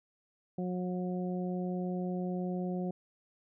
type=harmonic tone; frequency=181.1 Hz; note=F#3; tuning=37 cents flat; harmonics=1 / 2 / 3 / 4; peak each=-33 / -39 / -43 / -45 dBFS; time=0.58-2.91 s; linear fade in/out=5 ms; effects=none